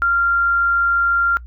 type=tone; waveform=sine; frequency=1387 Hz; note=F6; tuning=12 cents flat; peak=-13 dBFS; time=0.02-1.37 s; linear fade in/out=0 ms; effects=noise-tail reverb RT60 0.1 s tail -22 dB re dry + added 60 Hz sine -33 dBFS peak until 1.46 s